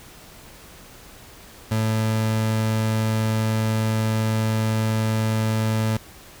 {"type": "tone", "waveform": "30% pulse", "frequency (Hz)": 110, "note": "A2", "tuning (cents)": 0, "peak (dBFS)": -17, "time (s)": [1.71, 5.97], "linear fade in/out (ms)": 5, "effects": ["pink hiss -45 dBFS RMS until 6.4 s"]}